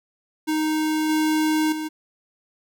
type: tone with level steps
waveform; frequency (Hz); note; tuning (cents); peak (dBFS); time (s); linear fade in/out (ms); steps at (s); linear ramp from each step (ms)
square; 310.8; D#4; -2; -21 / -19 / -27; 0.47-1.89; 20; 1.09 / 1.72; 5
effects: none